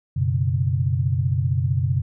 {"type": "chord", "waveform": "sine", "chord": "F# suspended fourth", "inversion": "none", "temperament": "just", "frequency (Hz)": [92.5, 123.33, 138.75], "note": ["F#2", "B2", "C#3"], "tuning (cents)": [0, -2, 2], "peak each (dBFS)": [-23, -22, -23], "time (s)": [0.16, 2.02], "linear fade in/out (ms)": 10, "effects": []}